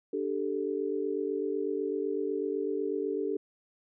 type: chord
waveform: sine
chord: D suspended fourth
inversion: none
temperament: equal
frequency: 293.7 / 392 / 440 Hz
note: D4 / G4 / A4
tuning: 0 / 0 / 0 cents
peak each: -35 / -32 / -33 dBFS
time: 0.13-3.37 s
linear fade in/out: 5 ms
effects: none